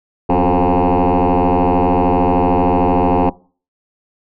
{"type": "tone with frequency modulation", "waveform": "sine", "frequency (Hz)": 261.6, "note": "C4", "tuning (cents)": 0, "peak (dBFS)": -8, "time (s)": [0.29, 3.3], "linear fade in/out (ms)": 10, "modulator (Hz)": 89.4, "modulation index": 7.4, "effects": ["noise-tail reverb RT60 0.4 s tail -23 dB re dry", "tanh soft clip ceiling -9 dBFS"]}